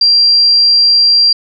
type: tone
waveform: sine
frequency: 4741 Hz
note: D8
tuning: 16 cents sharp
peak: -5 dBFS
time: 0.01-1.33 s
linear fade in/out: 5 ms
effects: none